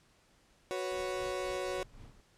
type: chord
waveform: 35% pulse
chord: F# suspended fourth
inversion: none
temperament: equal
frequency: 370 / 493.9 / 554.4 Hz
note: F#4 / B4 / C#5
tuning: 0 / 0 / 0 cents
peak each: -36 / -40 / -36 dBFS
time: 0.71-1.83 s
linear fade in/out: 0 ms
type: noise with tremolo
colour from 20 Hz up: brown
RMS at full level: -50 dBFS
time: 0.91-2.21 s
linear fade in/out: 10 ms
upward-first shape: sine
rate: 3.8 Hz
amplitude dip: 70%
effects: pink hiss -67 dBFS RMS until 2.37 s + low-pass 9000 Hz 12 dB/octave